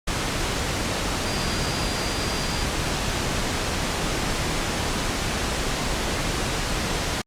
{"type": "tone in noise", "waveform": "sine", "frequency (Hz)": 4778, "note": "D8", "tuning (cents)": 29, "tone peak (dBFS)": -34, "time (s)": [1.26, 2.64], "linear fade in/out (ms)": 10, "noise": "pink", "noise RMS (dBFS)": -25, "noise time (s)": [0.07, 7.22], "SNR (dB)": -12, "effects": ["low-pass 8000 Hz 12 dB/octave", "Opus 48 kbps"]}